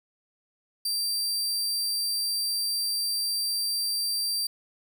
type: tone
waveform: sawtooth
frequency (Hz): 4699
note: D8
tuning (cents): 0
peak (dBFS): -23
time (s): 0.85-4.47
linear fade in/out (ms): 5
effects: none